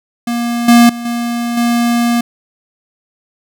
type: tone with level steps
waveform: square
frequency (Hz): 236.9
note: A#3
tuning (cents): +28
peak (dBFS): -15 / -4 / -22 / -16 / -11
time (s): 0.27-2.21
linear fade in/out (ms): 5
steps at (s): 0.68 / 0.89 / 1.05 / 1.57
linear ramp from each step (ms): 5
effects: none